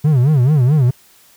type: tone with vibrato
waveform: triangle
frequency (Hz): 137.6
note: C#3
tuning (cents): -12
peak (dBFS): -7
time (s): 0.04-0.91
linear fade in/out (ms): 10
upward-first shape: sine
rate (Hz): 4.6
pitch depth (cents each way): 230
effects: white hiss -49 dBFS RMS until 1.36 s